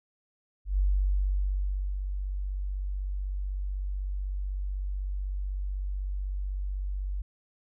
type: tone with ADSR envelope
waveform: sine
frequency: 48 Hz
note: G1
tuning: 36 cents flat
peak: -21 dBFS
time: 0.65-7.22 s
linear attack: 130 ms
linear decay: 1200 ms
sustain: -8 dB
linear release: 6 ms
effects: none